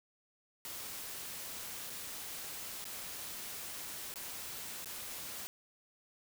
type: noise with dropouts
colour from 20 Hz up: white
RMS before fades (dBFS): -44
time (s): 0.65-5.47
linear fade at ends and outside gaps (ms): 0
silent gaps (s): 1.898-1.902 / 2.842-2.853 / 4.139-4.158 / 4.845-4.858
effects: none